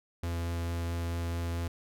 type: tone with vibrato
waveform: 45% pulse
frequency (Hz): 84.9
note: F2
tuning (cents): -48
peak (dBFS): -31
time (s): 0.23-1.68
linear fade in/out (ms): 5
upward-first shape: triangle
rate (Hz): 4.5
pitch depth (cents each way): 8
effects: none